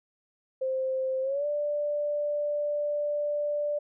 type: tone with pitch glide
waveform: sine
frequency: 524 to 588.2 Hz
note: C5 to D5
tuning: +2 to +3 cents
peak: -26 dBFS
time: 0.61-3.79 s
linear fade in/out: 10 ms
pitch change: +201 cents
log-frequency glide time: 1.22-1.46 s
effects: none